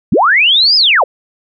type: linear two-way sweep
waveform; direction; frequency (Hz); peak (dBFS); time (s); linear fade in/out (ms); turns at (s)
sine; up then down; 120.3 to 5160 to 437.5; -6; 0.12-1.04; 5; 0.76
effects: none